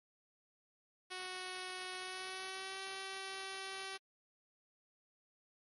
5% pulse tone with pitch glide, 369.2 to 385.3 Hz, F#4 to G4, -4 to -30 cents, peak -31 dBFS, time 1.1-3.98 s, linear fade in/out 20 ms, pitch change +74 cents, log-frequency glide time 1.98-2.79 s, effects MP3 48 kbps

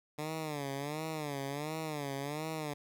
10% pulse tone with vibrato, 148.1 Hz, D3, 15 cents sharp, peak -28 dBFS, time 0.18-2.74 s, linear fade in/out 10 ms, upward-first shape sine, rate 1.4 Hz, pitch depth 130 cents each way, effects none

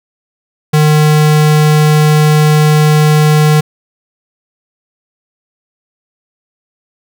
square tone, 152.2 Hz, D#3, 38 cents flat, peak -6 dBFS, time 0.73-3.61 s, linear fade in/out 10 ms, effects none

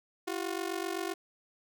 sawtooth ring-modulated tone, 360 Hz, F#4, 47 cents flat, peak -26 dBFS, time 0.27-1.14 s, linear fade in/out 10 ms, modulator 23.9 Hz, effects none

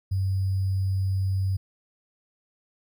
sine tone with sample-and-hold, 95.6 Hz, G2, 43 cents flat, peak -22 dBFS, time 0.11-1.57 s, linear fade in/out 10 ms, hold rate 4900 Hz, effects none

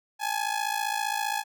sawtooth ring-modulated tone, 842 Hz, G#5, 24 cents sharp, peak -20 dBFS, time 0.19-1.44 s, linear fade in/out 50 ms, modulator 27.6 Hz, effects none

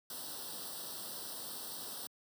white noise with comb filter, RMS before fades -44 dBFS, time 0.1-2.07 s, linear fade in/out 2 ms, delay 0.22 ms, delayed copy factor +0.9, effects high-pass 150 Hz 12 dB/octave

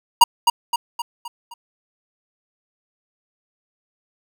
square tone with echo, 947 Hz, A#5, 27 cents sharp, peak -6 dBFS, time 0.21-0.24 s, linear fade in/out 5 ms, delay 260 ms, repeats 5, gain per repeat -6 dB, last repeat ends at 1.54 s, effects none

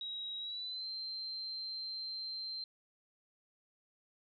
sine tone with pitch glide, 3833 to 4132 Hz, A#7 to C8, +47 to -22 cents, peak -39 dBFS, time 0.01-2.64 s, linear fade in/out 2 ms, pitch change +131 cents, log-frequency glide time 0.39-0.88 s, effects none

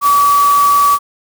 sine tone in noise, 1144 Hz, D6, 46 cents flat, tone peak -7 dBFS, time 0.01-0.99 s, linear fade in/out 50 ms, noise white, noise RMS -23 dBFS, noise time 0.01-0.99 s, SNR +13 dB, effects none

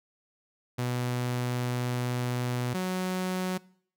sawtooth tone pair in turn, 123.47 / 184.64 Hz, B2 / F#3, 0 / -3 cents, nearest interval perfect fifth, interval 697 cents, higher second, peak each -24 dBFS, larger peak neither, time 0.78-2.74 / 2.74-3.58 s, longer first, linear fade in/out 10 ms, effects noise-tail reverb RT60 0.6 s tail -22 dB re dry

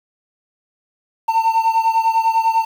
triangle beating tone pair, 900 / 910 Hz, A5 / A#5, +39 / -42 cents, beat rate 10 Hz, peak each -13 / -17 dBFS, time 1.28-2.65 s, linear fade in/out 10 ms, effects 7-bit

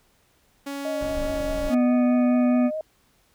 sawtooth tone, 280 Hz, C#4, 18 cents sharp, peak -26 dBFS, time 0.66-1.75 s, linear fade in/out 10 ms
sine tone with vibrato, 615 Hz, D#5, 20 cents flat, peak -26 dBFS, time 0.85-2.81 s, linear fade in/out 2 ms, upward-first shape triangle, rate 4.8 Hz, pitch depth 43 cents each way
brown noise, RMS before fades -32 dBFS, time 1.01-1.7 s, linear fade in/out 2 ms
harmonic tone, 246.9 Hz, B3, in tune, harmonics 1 / 3 / 5 / 7 / 9 / 10, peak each -17 / -35 / -37 / -45 / -45 / -44 dBFS, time 1.69-2.71 s, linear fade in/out 50 ms
effects pink hiss -63 dBFS RMS until 3.34 s

